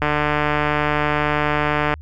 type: click train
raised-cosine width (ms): 0.5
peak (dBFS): -4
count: 287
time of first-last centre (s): 0.02-1.939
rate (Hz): 149
effects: added 76 Hz sine -34 dBFS peak until 2.01 s